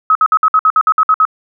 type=tone bursts; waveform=sine; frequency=1277 Hz; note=D#6; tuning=45 cents sharp; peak=-6 dBFS; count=11; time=0.1-1.252 s; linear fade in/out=2 ms; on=52 ms; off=58 ms; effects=none